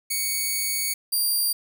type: tone pair in turn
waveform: 5% pulse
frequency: 2233 / 4743 Hz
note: C#7 / D8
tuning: +12 / +16 cents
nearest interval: octave + minor second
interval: 1304 cents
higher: second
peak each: -14 dBFS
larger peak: neither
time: 0.1-0.94 / 1.12-1.53 s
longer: first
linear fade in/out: 10 ms
effects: none